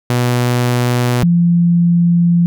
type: tone pair in turn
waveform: sawtooth / sine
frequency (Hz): 122.5 / 172.04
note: B2 / F3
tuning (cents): -14 / -26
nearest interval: tritone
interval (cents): 588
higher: second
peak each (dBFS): -8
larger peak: neither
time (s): 0.1-1.23 / 1.23-2.46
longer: second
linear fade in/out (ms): 0
effects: none